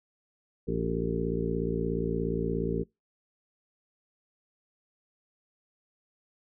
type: harmonic tone with a mistuned harmonic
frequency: 56.9 Hz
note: A#1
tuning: 41 cents flat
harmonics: 1 / 2 / 3 / 4 / 5 / 6 / 7 / 8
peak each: -36 / -39 / -33 / -36 / -36 / -39 / -34 / -34 dBFS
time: 0.67-2.84 s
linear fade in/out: 20 ms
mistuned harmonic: 6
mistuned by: +100 cents
effects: noise-tail reverb RT60 0.2 s tail -24 dB re dry